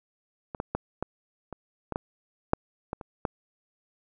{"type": "clicks", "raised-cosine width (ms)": 1, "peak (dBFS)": [-21, -15, -13, -15, -23, -17, -14, -6, -17, -25, -12], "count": 11, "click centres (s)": [0.548, 0.601, 0.75, 1.026, 1.527, 1.923, 1.959, 2.534, 2.931, 3.012, 3.252], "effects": []}